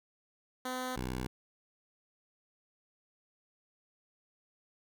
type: tone pair in turn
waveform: 10% pulse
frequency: 254.7 / 63.11 Hz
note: C4 / B1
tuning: -46 / +38 cents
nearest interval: 2 octaves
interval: 2416 cents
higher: first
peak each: -27 dBFS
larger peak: neither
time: 0.65-0.96 / 0.96-1.27 s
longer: neither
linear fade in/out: 5 ms
effects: none